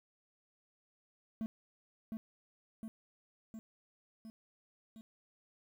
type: tone with echo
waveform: triangle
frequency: 221.7 Hz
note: A3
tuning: 13 cents sharp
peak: -33 dBFS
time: 1.41-1.46 s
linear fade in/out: 0 ms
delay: 710 ms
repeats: 5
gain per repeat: -3 dB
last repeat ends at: 5.01 s
effects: 11-bit